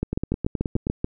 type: two click trains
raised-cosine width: 3 ms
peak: -10 / -12 dBFS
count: 8 / 8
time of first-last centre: 0.03-1.044 / 0.13-0.869 s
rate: 6.9 / 9.47 Hz
effects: none